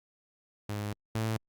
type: tone pair in turn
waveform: sawtooth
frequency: 103.83 / 110.88 Hz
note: G#2 / A2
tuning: 0 / +14 cents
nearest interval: minor second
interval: 114 cents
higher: second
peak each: -29 / -25 dBFS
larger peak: second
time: 0.69-0.93 / 1.15-1.37 s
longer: first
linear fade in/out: 5 ms
effects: Opus 48 kbps